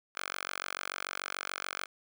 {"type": "tone with high-pass filter", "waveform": "5% pulse", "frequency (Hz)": 46.87, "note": "F#1", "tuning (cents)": 23, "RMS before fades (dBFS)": -39, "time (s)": [0.15, 1.86], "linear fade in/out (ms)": 10, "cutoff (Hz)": 1300, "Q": 1.3, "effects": []}